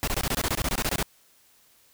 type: noise bursts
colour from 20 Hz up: pink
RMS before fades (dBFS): -26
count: 15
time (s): 0.03-1.027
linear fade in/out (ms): 0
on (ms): 45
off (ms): 23
effects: white hiss -60 dBFS RMS until 1.93 s